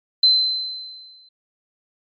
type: tone with exponential decay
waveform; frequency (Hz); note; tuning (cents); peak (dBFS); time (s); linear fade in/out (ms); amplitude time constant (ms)
sine; 4069; C8; -49; -9; 0.23-1.29; 5; 230
effects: MP3 48 kbps